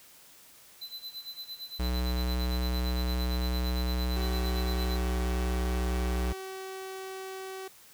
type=tone with tremolo; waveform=square; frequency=4022 Hz; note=B7; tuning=31 cents sharp; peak=-37 dBFS; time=0.81-4.97 s; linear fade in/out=10 ms; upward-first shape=sine; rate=8.8 Hz; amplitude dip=85%
type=tone; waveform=square; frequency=61.74 Hz; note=B1; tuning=in tune; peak=-28 dBFS; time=1.79-6.33 s; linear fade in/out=10 ms
type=tone with pitch glide; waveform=sawtooth; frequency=378.6 to 380.8 Hz; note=F#4 to F#4; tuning=+40 to +50 cents; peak=-34 dBFS; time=4.16-7.68 s; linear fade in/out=5 ms; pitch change=+10 cents; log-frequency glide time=5.06-6.23 s
effects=white hiss -55 dBFS RMS until 7.93 s